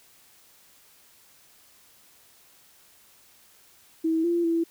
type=tone with pitch steps; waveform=sine; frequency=323.5 / 342.9 / 332.6 Hz; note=E4 / F4 / E4; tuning=-32 / -32 / +16 cents; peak=-21 dBFS; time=4.04-4.64 s; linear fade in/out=10 ms; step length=200 ms; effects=white hiss -57 dBFS RMS until 4.7 s